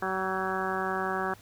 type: harmonic tone with a mistuned harmonic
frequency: 189.2 Hz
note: F#3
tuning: 39 cents sharp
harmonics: 1 / 2 / 3 / 4 / 5 / 6 / 7 / 8 / 9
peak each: -38 / -34 / -40 / -34 / -38 / -36 / -37 / -38 / -37 dBFS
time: 0.02-1.34 s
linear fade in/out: 5 ms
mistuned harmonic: 9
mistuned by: -43 cents
effects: added 101 Hz sine -55 dBFS peak until 1.41 s + pink hiss -55 dBFS RMS until 1.41 s